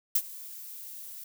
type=noise with ADSR envelope; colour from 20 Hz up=violet; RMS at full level=-23 dBFS; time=0.15-1.24 s; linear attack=4 ms; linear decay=57 ms; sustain=-20 dB; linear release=5 ms; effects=none